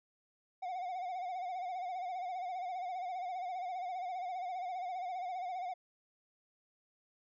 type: tone with vibrato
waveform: triangle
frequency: 730 Hz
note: F#5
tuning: 24 cents flat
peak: -35 dBFS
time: 0.62-5.74 s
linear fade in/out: 10 ms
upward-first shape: sine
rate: 15 Hz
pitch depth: 74 cents each way
effects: resampled to 16000 Hz